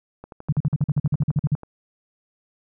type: click train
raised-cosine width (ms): 1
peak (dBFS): -24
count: 18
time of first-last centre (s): 0.24-1.633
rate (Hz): 12.2
type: tone bursts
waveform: sine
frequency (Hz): 146.83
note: D3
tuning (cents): 0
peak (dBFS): -16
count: 14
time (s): 0.49-1.552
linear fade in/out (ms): 5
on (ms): 35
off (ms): 44
effects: none